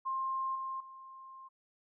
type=tone with level steps; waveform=sine; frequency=1059 Hz; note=C6; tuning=21 cents sharp; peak=-32 / -36 / -48 dBFS; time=0.05-1.49 s; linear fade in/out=20 ms; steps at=0.55 / 0.8 s; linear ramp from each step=5 ms; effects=none